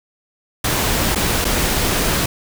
pink noise with dropouts, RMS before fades -18 dBFS, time 0.64-2.26 s, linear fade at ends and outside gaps 5 ms, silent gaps 1.15-1.157 / 1.445-1.45 s, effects none

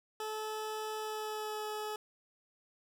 20% pulse tone with pitch glide, 432.6 to 426.2 Hz, A4 to G#4, -29 to +45 cents, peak -32 dBFS, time 0.2-1.96 s, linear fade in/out 2 ms, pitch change -26 cents, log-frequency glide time 0.98-1.69 s, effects none

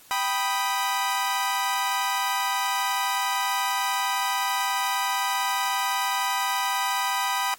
sawtooth chord, G augmented, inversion none, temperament equal, 784 / 987.8 / 1244.5 Hz, G5 / B5 / D#6, 0 / 0 / 0 cents, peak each -25 / -22 / -27 dBFS, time 0.11-7.54 s, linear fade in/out 0 ms, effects white hiss -51 dBFS RMS until 7.58 s + AAC 64 kbps

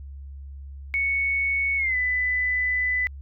sine tone with pitch glide, 2217 to 1998.1 Hz, C#7 to B6, 0 to +20 cents, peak -21 dBFS, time 0.94-3.07 s, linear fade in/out 0 ms, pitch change -180 cents, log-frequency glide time 1.77-1.96 s, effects added 69 Hz sine -36 dBFS peak until 3.21 s

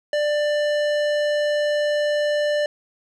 square tone with low-pass filter, 592 Hz, D5, 14 cents sharp, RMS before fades -21 dBFS, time 0.13-2.66 s, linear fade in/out 2 ms, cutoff 4600 Hz, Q 0.63, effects none

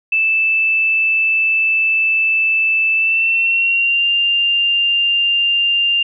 sine tone with pitch glide, 2637 to 2794 Hz, E7 to F7, 0 to 0 cents, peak -12 dBFS, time 0.12-6.03 s, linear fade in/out 5 ms, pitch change +100 cents, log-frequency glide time 2.95-4.07 s, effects none

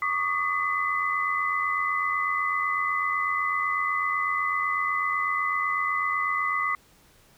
sine tone cluster, 1128 / 1216 / 2018 Hz, C#6 / D#6 / B6, +30 / -40 / +37 cents, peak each -28 / -29 / -27 dBFS, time 0.02-6.75 s, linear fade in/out 2 ms, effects pink hiss -58 dBFS RMS until 7.37 s

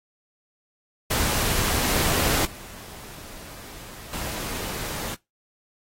pink noise with level steps, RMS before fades -23 / -42 / -32 dBFS, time 1.1-5.15 s, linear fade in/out 10 ms, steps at 2.45 / 4.13 s, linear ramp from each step 2 ms, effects noise-tail reverb RT60 0.2 s tail -21 dB re dry + AAC 48 kbps

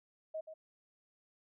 sine tone with echo, 632 Hz, D#5, 27 cents sharp, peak -37 dBFS, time 0.34-0.41 s, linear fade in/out 10 ms, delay 130 ms, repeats 1, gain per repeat -9 dB, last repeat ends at 0.54 s, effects none

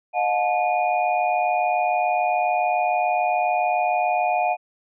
sine tone cluster, 619 / 719 / 866 / 2452 Hz, D#5 / F#5 / A5 / D#7, -9 / -50 / -28 / -26 cents, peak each -27 / -20 / -26 / -29 dBFS, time 0.13-4.57 s, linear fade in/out 50 ms, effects none

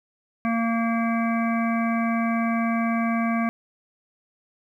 harmonic tone, 229.5 Hz, A#3, 27 cents flat, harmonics 1 / 3 / 5 / 7 / 9 / 10, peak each -22 / -29 / -30 / -35 / -37 / -35 dBFS, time 0.45-3.49 s, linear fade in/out 0 ms, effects 10-bit

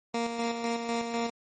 15% pulse tone with tremolo, 233.1 Hz, A#3, in tune, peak -21 dBFS, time 0.14-1.3 s, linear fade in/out 5 ms, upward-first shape square, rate 4 Hz, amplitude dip 45%, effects MP3 32 kbps

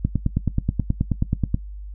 click train, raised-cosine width 5 ms, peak -7 dBFS, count 15, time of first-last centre 0.05-1.544 s, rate 9.37 Hz, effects noise-tail reverb RT60 0.1 s tail -17 dB re dry + added 50 Hz sine -32 dBFS peak until 1.94 s

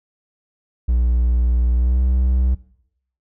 triangle tone with pitch glide, 60.2 to 63.3 Hz, B1 to B1, -44 to +43 cents, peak -12 dBFS, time 0.88-2.55 s, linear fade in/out 10 ms, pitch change +87 cents, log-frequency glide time 1.75-2.01 s, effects noise-tail reverb RT60 0.7 s tail -19 dB re dry

